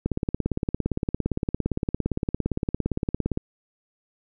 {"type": "click train", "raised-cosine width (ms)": 3, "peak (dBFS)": -11, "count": 59, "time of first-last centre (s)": [0.06, 3.374], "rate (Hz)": 17.5, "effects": []}